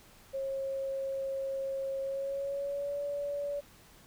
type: tone with pitch glide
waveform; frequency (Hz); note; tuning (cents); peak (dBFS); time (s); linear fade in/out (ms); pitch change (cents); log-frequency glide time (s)
sine; 541 to 572.8; C#5 to D5; -42 to -43; -32; 0.33-3.61; 20; +99; 2.01-2.99
effects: pink hiss -58 dBFS RMS until 4.06 s